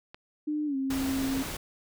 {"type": "click", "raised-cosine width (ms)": 0.3, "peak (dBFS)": -28, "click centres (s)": 0.145}
{"type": "tone with pitch glide", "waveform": "sine", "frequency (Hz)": [300.9, 268.1], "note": ["D4", "C4"], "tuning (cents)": [42, 42], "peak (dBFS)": -27, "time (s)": [0.47, 1.43], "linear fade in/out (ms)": 10, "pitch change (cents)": -200, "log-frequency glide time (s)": [0.66, 0.76]}
{"type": "noise", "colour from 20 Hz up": "pink", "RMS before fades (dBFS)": -36, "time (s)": [0.9, 1.57], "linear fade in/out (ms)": 5}
{"effects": []}